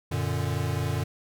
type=chord; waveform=square; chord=Gb augmented; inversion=none; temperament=equal; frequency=92.5 / 116.54 / 146.83 Hz; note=Gb2 / Bb2 / D3; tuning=0 / 0 / 0 cents; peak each=-31 dBFS; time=0.11-1.04 s; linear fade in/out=10 ms; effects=none